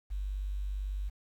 sine tone, 49 Hz, G1, in tune, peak -32 dBFS, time 0.1-1.1 s, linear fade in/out 20 ms, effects 10-bit

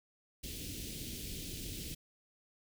pink band-stop noise, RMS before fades -43 dBFS, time 0.43-1.95 s, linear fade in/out 10 ms, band 390 to 2700 Hz, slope 24 dB/octave, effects none

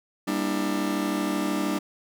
40% pulse chord, E half-diminished seventh, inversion first, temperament just, 197.78 / 237.3 / 296.7 / 329.6 Hz, G3 / Bb3 / D4 / E4, +16 / +31 / +18 / 0 cents, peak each -29 / -33 / -27 / -31 dBFS, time 0.27-1.79 s, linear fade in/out 10 ms, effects none

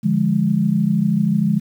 sine chord, D diminished, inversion none, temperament equal with one note detuned, 147.43 / 174.61 / 207.7 Hz, D3 / F3 / Ab3, +7 / 0 / 0 cents, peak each -21 / -19 / -17 dBFS, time 0.03-1.6 s, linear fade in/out 20 ms, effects 8-bit

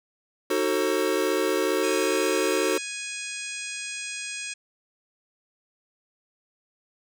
square chord, D# diminished seventh, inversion none, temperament just, 311.1 / 373.4 / 448 / 537.6 Hz, D#4 / F#4 / A4 / C5, 0 / +16 / +31 / +47 cents, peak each -30 / -27 / -28 / -30 dBFS, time 0.5-2.78 s, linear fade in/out 5 ms
harmonic tone, 830.6 Hz, G#5, in tune, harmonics 2 / 3 / 4 / 5 / 6 / 7 / 8 / 9 / 10, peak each -42 / -35 / -42 / -45 / -42 / -46 / -40 / -45 / -40 dBFS, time 1.83-4.54 s, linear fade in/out 10 ms
effects none

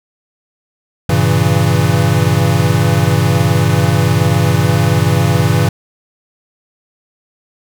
square chord, G diminished seventh, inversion none, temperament equal with one note detuned, 98 / 116.54 / 137.63 / 164.81 Hz, G2 / Bb2 / Db3 / Fb3, 0 / 0 / -12 / 0 cents, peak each -16 dBFS, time 1.09-5.69 s, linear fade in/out 5 ms, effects none

